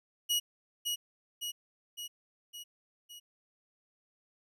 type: tone with echo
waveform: sawtooth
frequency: 2904 Hz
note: F#7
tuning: 33 cents flat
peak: -24 dBFS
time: 0.29-0.4 s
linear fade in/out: 20 ms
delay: 560 ms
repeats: 5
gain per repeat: -4 dB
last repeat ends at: 3.2 s
effects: none